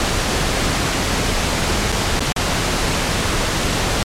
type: noise with dropouts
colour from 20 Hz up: pink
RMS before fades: -18 dBFS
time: 0-4.03 s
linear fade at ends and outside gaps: 1 ms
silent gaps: 1.92-1.924 / 2.195-2.205 / 2.323-2.362 s
effects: low-pass 8000 Hz 12 dB/octave + MP3 96 kbps